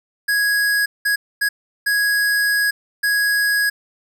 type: tone bursts at uneven times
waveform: square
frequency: 1661.2 Hz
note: G#6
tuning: in tune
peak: -16 dBFS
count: 5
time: 0.28-0.86 / 1.05-1.16 / 1.41-1.49 / 1.86-2.71 / 3.03-3.7 s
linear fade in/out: 10 ms
effects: none